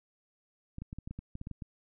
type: clicks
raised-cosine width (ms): 5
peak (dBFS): -28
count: 12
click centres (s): 0.784 / 0.82 / 0.929 / 0.986 / 1.075 / 1.11 / 1.19 / 1.354 / 1.414 / 1.471 / 1.513 / 1.622
effects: none